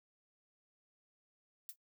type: noise with exponential decay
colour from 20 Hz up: violet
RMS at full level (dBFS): -41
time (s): 1.69-1.76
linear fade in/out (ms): 1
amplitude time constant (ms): 15
effects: noise-tail reverb RT60 0.1 s tail -23 dB re dry